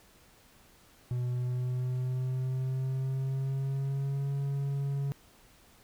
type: tone with pitch glide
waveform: triangle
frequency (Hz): 123.47 to 139.39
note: B2 to C#3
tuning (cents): 0 to +10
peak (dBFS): -27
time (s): 1.11-5.12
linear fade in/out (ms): 0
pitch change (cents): +210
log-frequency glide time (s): 1.27-4.31
effects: pink hiss -60 dBFS RMS until 5.83 s